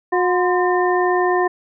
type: harmonic tone with a mistuned harmonic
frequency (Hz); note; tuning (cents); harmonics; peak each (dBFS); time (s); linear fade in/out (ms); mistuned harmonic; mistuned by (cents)
361.4; F#4; -41; 1 / 2 / 3 / 5; -17 / -20 / -22 / -24; 0.12-1.48; 10; 3; -84
effects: none